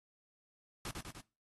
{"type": "noise with echo", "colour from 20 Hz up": "pink", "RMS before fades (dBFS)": -42, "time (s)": [0.85, 0.91], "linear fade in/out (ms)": 2, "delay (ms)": 99, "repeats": 3, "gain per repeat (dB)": -3, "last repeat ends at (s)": 1.207, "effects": ["noise-tail reverb RT60 0.3 s tail -21 dB re dry", "AAC 32 kbps"]}